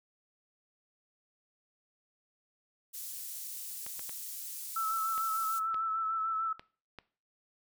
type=high-pass noise; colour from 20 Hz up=pink; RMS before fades=-42 dBFS; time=2.93-5.6 s; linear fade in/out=20 ms; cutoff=9100 Hz; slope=12 dB/octave
type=clicks; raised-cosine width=0.3 ms; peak=-29 dBFS; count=7; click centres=3.865 / 3.994 / 4.094 / 5.178 / 5.744 / 6.595 / 6.987 s
type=tone with vibrato; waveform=sine; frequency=1317 Hz; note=E6; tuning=2 cents flat; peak=-30 dBFS; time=4.76-6.53 s; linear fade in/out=5 ms; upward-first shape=sine; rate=6.7 Hz; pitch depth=28 cents each way
effects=noise-tail reverb RT60 0.4 s tail -18 dB re dry